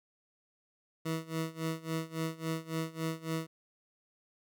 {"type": "tone with tremolo", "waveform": "20% pulse", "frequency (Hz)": 161.6, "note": "E3", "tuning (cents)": -34, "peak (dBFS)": -26, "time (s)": [1.05, 3.47], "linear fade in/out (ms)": 10, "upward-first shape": "sine", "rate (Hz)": 3.6, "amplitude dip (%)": 90, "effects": []}